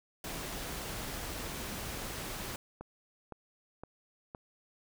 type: noise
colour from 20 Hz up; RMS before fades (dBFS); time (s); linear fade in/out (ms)
pink; -40; 0.24-2.56; 2
type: click train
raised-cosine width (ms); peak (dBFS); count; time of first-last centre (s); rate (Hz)
1; -29; 4; 2.81-4.348; 1.95
effects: none